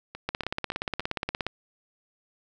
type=two click trains; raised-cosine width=0.3 ms; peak=-22 / -12 dBFS; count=5 / 21; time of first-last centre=0.15-1.29 / 0.29-1.466 s; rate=3.51 / 17 Hz; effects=none